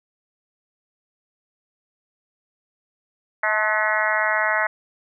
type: harmonic tone with a mistuned harmonic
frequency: 213.9 Hz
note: A3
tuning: 49 cents flat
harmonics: 3 / 4 / 5 / 6 / 7 / 8 / 9 / 10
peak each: -26 / -27 / -29 / -29 / -25 / -27 / -24 / -30 dBFS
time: 3.43-4.67 s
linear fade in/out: 5 ms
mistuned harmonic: 4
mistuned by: +31 cents
effects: none